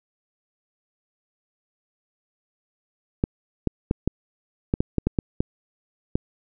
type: clicks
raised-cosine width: 3 ms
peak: -7 dBFS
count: 11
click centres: 3.239 / 3.673 / 3.911 / 4.076 / 4.739 / 4.805 / 4.983 / 5.07 / 5.188 / 5.405 / 6.155 s
effects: none